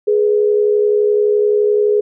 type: tone pair together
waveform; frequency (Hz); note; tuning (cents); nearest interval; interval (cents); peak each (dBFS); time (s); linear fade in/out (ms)
sine; 418.2 / 489.9; G#4 / B4; +12 / -14; minor third; 274; -11 / -19; 0.07-2.01; 10
effects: none